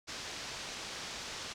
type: low-pass noise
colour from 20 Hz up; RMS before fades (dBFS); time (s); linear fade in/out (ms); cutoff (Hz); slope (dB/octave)
white; -43; 0.07-1.54; 20; 6100; 24
effects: none